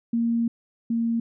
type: tone pair in turn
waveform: sine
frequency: 232.4 / 230.8 Hz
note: A#3 / A#3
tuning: -5 / -17 cents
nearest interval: unison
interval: 12 cents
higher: first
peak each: -20 / -21 dBFS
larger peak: first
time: 0.13-0.48 / 0.9-1.2 s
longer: first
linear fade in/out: 5 ms
effects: none